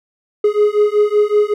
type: beating tone pair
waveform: triangle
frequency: 415.3 / 420.6 Hz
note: G#4 / G#4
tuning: 0 / +22 cents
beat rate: 5.3 Hz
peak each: -12 dBFS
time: 0.44-1.54 s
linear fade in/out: 5 ms
effects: none